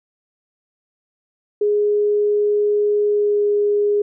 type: tone with pitch glide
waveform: sine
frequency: 415.3 to 412.4 Hz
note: G#4 to G#4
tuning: 0 to -12 cents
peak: -14 dBFS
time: 1.61-4.02 s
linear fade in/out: 5 ms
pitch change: -12 cents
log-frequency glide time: 3.07-3.45 s
effects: none